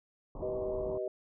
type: low-pass noise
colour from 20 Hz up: pink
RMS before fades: -43 dBFS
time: 0.35-0.98 s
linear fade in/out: 2 ms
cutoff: 1100 Hz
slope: 96 dB/octave
type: chord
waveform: sine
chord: G augmented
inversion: none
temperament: equal with one note detuned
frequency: 383.7 / 493.9 / 622.3 Hz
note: G4 / B4 / D#5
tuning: -37 / 0 / 0 cents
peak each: -36 / -40 / -36 dBFS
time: 0.42-1.08 s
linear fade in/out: 2 ms
effects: none